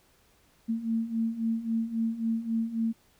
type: beating tone pair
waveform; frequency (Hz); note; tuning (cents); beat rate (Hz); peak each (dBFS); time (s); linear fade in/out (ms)
sine; 224.2 / 227.9; A3 / A#3; +33 / -39; 3.7; -32 / -28; 0.68-2.93; 20
effects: pink hiss -64 dBFS RMS until 3.19 s